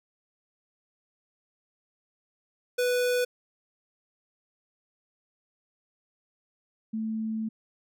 square / sine tone pair in turn, 493.9 / 220.4 Hz, B4 / A3, 0 / +3 cents, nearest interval octave + major second, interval 1397 cents, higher first, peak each -24 / -28 dBFS, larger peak first, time 2.78-3.25 / 6.93-7.49 s, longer second, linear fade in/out 10 ms, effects none

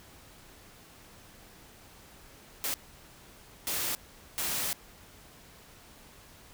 white noise bursts at uneven times, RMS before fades -32 dBFS, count 3, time 2.64-2.74 / 3.67-3.95 / 4.38-4.73 s, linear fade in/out 0 ms, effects pink hiss -54 dBFS RMS until 6.53 s

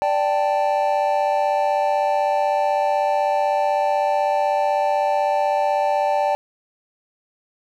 triangle chord, D suspended fourth, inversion none, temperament equal, 587.3 / 784 / 880 Hz, D5 / G5 / A5, 0 / 0 / 0 cents, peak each -19 / -19 / -21 dBFS, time 0.02-6.35 s, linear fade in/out 0 ms, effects none

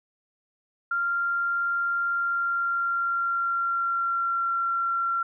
sine tone with pitch glide, 1389 to 1367.5 Hz, F6 to F6, -10 to -37 cents, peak -23 dBFS, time 0.91-5.23 s, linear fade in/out 5 ms, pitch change -27 cents, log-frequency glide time 2.05-4.53 s, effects none

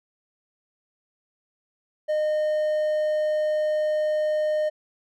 triangle tone, 612 Hz, D#5, 29 cents flat, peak -19 dBFS, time 2.08-4.7 s, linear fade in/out 20 ms, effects none

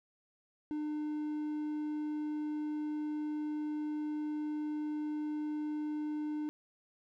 triangle tone, 301.6 Hz, D4, 46 cents sharp, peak -32 dBFS, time 0.71-6.49 s, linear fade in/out 0 ms, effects none

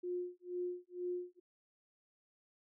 sine tone with tremolo, 357.2 Hz, F4, 39 cents sharp, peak -35 dBFS, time 0.03-1.4 s, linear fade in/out 10 ms, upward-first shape sine, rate 2.1 Hz, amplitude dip 100%, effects none

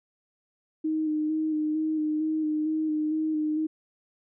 sine tone with vibrato, 309.8 Hz, D#4, 7 cents flat, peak -24 dBFS, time 0.84-3.67 s, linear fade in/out 10 ms, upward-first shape square, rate 2.2 Hz, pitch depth 20 cents each way, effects none

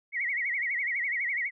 sine tone with vibrato, 2061 Hz, C7, 27 cents flat, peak -27 dBFS, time 0.12-1.51 s, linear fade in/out 50 ms, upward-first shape sine, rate 12 Hz, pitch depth 160 cents each way, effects none

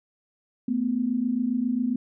sine tone pair together, 224.7 / 252.1 Hz, A3 / B3, +37 / +36 cents, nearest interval major second, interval 199 cents, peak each -27 / -24 dBFS, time 0.68-1.96 s, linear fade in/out 5 ms, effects none

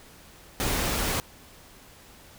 pink noise, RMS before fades -27 dBFS, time 0.6-1.2 s, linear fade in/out 0 ms, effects pink hiss -51 dBFS RMS until 2.38 s

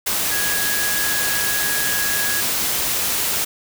sine tone in noise, 1661.2 Hz, G#6, in tune, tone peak -24 dBFS, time 0.31-2.41 s, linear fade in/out 10 ms, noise white, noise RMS -21 dBFS, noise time 0.06-3.45 s, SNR -6 dB, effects none

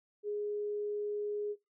sine tone, 415.3 Hz, G#4, in tune, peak -33 dBFS, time 0.23-1.56 s, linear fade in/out 50 ms, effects noise-tail reverb RT60 0.2 s tail -21 dB re dry

